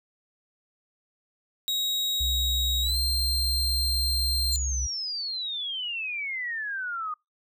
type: tone with pitch glide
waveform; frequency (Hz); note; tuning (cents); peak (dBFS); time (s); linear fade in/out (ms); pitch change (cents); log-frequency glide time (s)
40% pulse; 3800 to 4168; A#7 to C8; +33 to -7; -24; 1.68-4.56; 0; +160; 2.82-2.97
type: tone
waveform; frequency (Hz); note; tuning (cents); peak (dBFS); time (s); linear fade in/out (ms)
sine; 65.41; C2; 0; -27; 2.2-4.87; 10
type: exponential sweep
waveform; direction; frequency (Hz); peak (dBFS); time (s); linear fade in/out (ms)
sine; down; 7260 to 1218; -29; 4.52-7.14; 5
effects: noise-tail reverb RT60 0.2 s tail -26 dB re dry